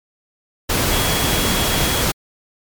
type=tone in noise; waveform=sine; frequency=3324 Hz; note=G#7; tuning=1 cent sharp; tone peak=-26 dBFS; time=0.91-2.02 s; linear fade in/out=10 ms; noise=pink; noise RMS=-18 dBFS; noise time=0.69-2.12 s; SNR=-11 dB; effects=MP3 96 kbps